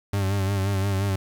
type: tone with vibrato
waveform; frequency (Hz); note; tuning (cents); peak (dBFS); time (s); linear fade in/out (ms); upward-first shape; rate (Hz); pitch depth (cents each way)
40% pulse; 98; G2; 0; -21; 0.13-1.16; 5; sine; 5.7; 49
effects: 8-bit